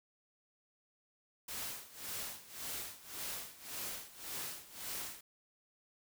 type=noise with tremolo; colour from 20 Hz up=white; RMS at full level=-41 dBFS; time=1.48-5.21 s; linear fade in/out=5 ms; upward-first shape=sine; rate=1.8 Hz; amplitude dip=85%; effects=none